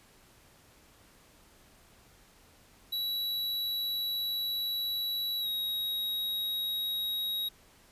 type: tone with pitch glide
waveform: square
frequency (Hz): 3919 to 3801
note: B7 to A#7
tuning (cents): -14 to +33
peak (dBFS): -31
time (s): 2.92-7.49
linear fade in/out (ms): 10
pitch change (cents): -53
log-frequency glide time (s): 5.4-5.47
effects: pink hiss -60 dBFS RMS until 7.91 s + resampled to 32000 Hz